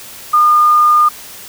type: tone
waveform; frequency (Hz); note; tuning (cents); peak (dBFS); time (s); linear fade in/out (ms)
sine; 1215; D#6; -42; -6; 0.33-1.09; 10
effects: white hiss -33 dBFS RMS until 1.48 s